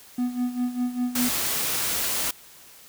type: tone with tremolo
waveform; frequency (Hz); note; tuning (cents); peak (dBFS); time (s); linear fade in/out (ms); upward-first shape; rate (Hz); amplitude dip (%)
triangle; 246.9; B3; 0; -19; 0.18-1.29; 5; sine; 5; 75
type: noise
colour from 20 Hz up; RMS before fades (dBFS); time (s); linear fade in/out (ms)
white; -26; 1.15-2.31; 5
effects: white hiss -49 dBFS RMS until 2.88 s